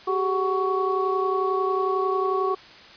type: tone cluster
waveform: sine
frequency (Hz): 381.4 / 412.5 / 746 / 1117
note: G4 / G#4 / F#5 / C#6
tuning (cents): -47 / -12 / +14 / +13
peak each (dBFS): -24 / -30 / -31 / -25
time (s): 0.07-2.55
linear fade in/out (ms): 10
effects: white hiss -46 dBFS RMS until 2.96 s + resampled to 11025 Hz